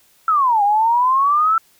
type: exponential two-way sweep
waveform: sine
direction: down then up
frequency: 1345 to 800 to 1345 Hz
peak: -12 dBFS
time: 0.28-1.58 s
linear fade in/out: 2 ms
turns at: 0.63 s
effects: white hiss -55 dBFS RMS until 1.79 s